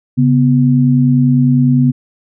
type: tone pair together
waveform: sine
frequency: 138.1 / 248 Hz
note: C#3 / B3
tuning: -6 / +7 cents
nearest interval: minor seventh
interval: 1013 cents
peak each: -10 dBFS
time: 0.17-1.92 s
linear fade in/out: 20 ms
effects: none